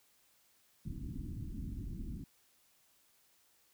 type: low-pass noise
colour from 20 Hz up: pink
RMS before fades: -42 dBFS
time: 0.85-2.24 s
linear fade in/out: 5 ms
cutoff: 300 Hz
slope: 48 dB/octave
effects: white hiss -70 dBFS RMS until 3.73 s